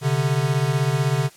square beating tone pair, 130.81 / 146.81 Hz, C3 / D3, 0 / 0 cents, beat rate 16 Hz, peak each -22 dBFS, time 0.01-1.3 s, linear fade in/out 50 ms, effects white hiss -49 dBFS RMS until 1.36 s + low-pass 11000 Hz 12 dB/octave

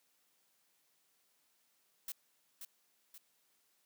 blue noise with echo, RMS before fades -42 dBFS, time 2.08-2.12 s, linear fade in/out 2 ms, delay 530 ms, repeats 2, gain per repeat -6 dB, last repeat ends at 3.18 s, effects white hiss -75 dBFS RMS until 3.85 s + high-pass 150 Hz 12 dB/octave

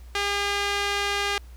sawtooth tone with band-pass filter, 404.3 Hz, G#4, 46 cents flat, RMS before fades -26 dBFS, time 0.15-1.38 s, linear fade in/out 2 ms, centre 2700 Hz, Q 0.79, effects added 60 Hz sine -41 dBFS peak until 1.56 s + pink hiss -57 dBFS RMS until 1.56 s

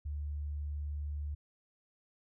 sine tone, 73.42 Hz, D2, in tune, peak -35 dBFS, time 0.05-1.35 s, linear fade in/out 10 ms, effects none

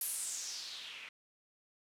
blue noise with low-pass filter sweep, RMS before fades -42 dBFS, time 0.01-1.09 s, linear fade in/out 2 ms, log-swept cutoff 12000 to 2300 Hz, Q 3.5, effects none

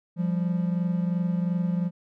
triangle tone pair together, 173.8 / 196.61 Hz, F3 / G3, -8 / +5 cents, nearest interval major second, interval 213 cents, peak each -22 / -28 dBFS, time 0.16-1.91 s, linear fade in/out 50 ms, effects none

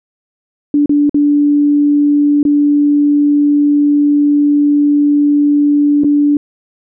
sine tone with dropouts, 291.1 Hz, D4, 15 cents flat, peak -7 dBFS, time 0.74-6.37 s, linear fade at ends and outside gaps 2 ms, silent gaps 0.859-0.894 / 1.095-1.144 / 2.43-2.451 / 6.036-6.044 s, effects none

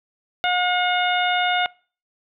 harmonic tone, 720 Hz, F#5, 47 cents flat, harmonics 1 / 2 / 3 / 4 / 5, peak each -21 / -24 / -26 / -27 / -28 dBFS, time 0.44-1.66 s, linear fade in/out 0 ms, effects noise-tail reverb RT60 0.4 s tail -24 dB re dry

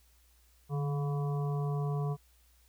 harmonic tone with a mistuned harmonic, 142.4 Hz, C#3, 47 cents sharp, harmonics 1 / 3 / 5 / 7 / 8, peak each -30 / -40 / -44 / -47 / -48 dBFS, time 0.69-2.17 s, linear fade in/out 50 ms, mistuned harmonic 1, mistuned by +49 cents, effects added 60 Hz sine -63 dBFS peak until 2.68 s + white hiss -68 dBFS RMS until 2.68 s

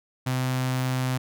sawtooth tone with notch filter, 128.7 Hz, C3, 28 cents flat, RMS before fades -26 dBFS, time 0.26-1.18 s, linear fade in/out 10 ms, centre 430 Hz, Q 1.7, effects none

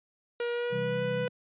45% pulse tone with pitch glide, 476.8 to 495.6 Hz, A#4 to B4, +39 to +6 cents, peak -29 dBFS, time 0.4-1.28 s, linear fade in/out 2 ms, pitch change +67 cents, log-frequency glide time 0.52-1.03 s
sine chord, C major, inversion none, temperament equal, 130.81 / 164.81 / 196 Hz, C3 / E3 / G3, 0 / 0 / 0 cents, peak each -36 / -37 / -37 dBFS, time 0.7-1.29 s, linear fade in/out 50 ms
effects resampled to 8000 Hz

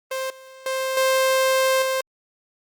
sawtooth tone with level steps, 526 Hz, C5, 9 cents sharp, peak -21 / -38 / -19 / -13 / -17 dBFS, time 0.11-2.01 s, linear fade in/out 5 ms, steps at 0.3 / 0.66 / 0.97 / 1.82 s, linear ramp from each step 2 ms, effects Opus 32 kbps

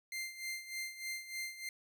sawtooth tone with tremolo, 2093 Hz, C7, in tune, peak -34 dBFS, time 0.12-1.69 s, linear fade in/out 2 ms, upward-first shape sine, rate 3.3 Hz, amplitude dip 75%, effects none

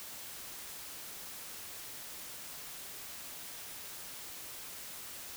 silence, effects white hiss -46 dBFS RMS until 5.36 s

